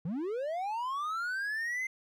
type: linear sweep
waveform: triangle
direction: up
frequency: 146.83 to 2092 Hz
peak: -30 dBFS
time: 0.05-1.87 s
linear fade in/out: 5 ms
effects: none